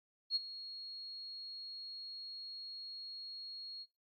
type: tone with ADSR envelope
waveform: sine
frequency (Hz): 4300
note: C8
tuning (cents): +47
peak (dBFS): -29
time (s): 0.3-3.86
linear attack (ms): 57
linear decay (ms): 23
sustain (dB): -16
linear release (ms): 45
effects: noise-tail reverb RT60 0.3 s tail -18 dB re dry + Opus 48 kbps